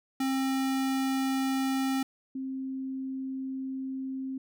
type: tone pair in turn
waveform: square / sine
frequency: 266.5 / 264.7 Hz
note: C4 / C4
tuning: +32 / +20 cents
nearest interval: unison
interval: 12 cents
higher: first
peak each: -27 / -32 dBFS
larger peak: first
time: 0.2-2.03 / 2.35-4.38 s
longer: second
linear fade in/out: 5 ms
effects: none